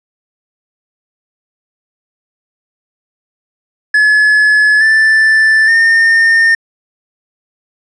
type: tone with pitch steps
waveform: triangle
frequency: 1708 / 1763.1 / 1820 Hz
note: G#6 / A6 / A#6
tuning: +48 / +3 / -42 cents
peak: -4 dBFS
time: 3.94-6.55 s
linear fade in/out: 5 ms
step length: 870 ms
effects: resampled to 22050 Hz